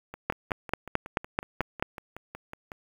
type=two click trains; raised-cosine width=0.5 ms; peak=-9 / -24 dBFS; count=8 / 15; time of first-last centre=0.3-1.825 / 0.14-2.718 s; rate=4.59 / 5.43 Hz; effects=7-bit